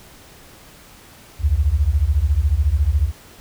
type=beating tone pair; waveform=sine; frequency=66 / 80 Hz; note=C2 / D#2; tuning=+16 / +49 cents; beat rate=14 Hz; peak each=-17 dBFS; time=1.39-3.12 s; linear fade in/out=50 ms; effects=pink hiss -45 dBFS RMS until 3.4 s